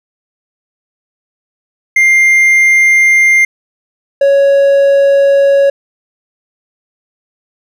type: tone pair in turn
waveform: triangle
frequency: 2100 / 556.2 Hz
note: C7 / C#5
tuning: +6 / +6 cents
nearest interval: octave + major seventh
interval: 2300 cents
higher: first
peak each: -3 dBFS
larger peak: neither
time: 1.96-3.45 / 4.21-5.7 s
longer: neither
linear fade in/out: 5 ms
effects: none